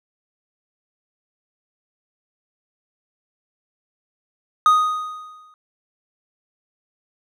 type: tone with exponential decay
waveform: triangle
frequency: 1244.5 Hz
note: D#6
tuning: in tune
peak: -7 dBFS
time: 4.66-5.54 s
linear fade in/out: 1 ms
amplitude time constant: 190 ms
effects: none